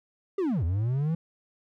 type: linear two-way sweep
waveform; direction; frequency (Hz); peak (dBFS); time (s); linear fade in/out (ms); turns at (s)
triangle; down then up; 410 to 78.6 to 168.2; -22; 0.38-1.15; 5; 0.64
effects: none